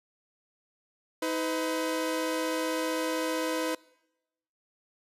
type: tone pair together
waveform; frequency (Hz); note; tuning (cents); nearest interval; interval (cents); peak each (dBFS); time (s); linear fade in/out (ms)
sawtooth; 318 / 504.8; D#4 / B4; +38 / +38; minor sixth; 800; -27; 1.22-3.75; 5
effects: noise-tail reverb RT60 0.9 s tail -23 dB re dry + resampled to 32000 Hz